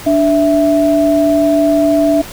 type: tone pair together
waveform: sine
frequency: 293.7 / 659.3 Hz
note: D4 / E5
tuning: 0 / 0 cents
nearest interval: octave + major second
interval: 1400 cents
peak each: -11 dBFS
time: 0.06-2.22 s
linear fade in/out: 10 ms
effects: pink hiss -30 dBFS RMS until 2.32 s